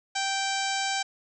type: harmonic tone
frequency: 781 Hz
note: G5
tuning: 7 cents flat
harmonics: 1 / 2 / 3 / 4 / 5 / 6 / 7 / 8 / 9 / 10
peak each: -30 / -33 / -35 / -36 / -37 / -38 / -38 / -39 / -40 / -40 dBFS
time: 0.15-1.03 s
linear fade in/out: 10 ms
effects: none